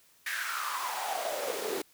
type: noise with high-pass filter sweep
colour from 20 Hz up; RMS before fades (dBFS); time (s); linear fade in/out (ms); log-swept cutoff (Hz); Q
pink; -34; 0.26-1.82; 5; 1800 to 360; 6.4
effects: white hiss -63 dBFS RMS until 1.93 s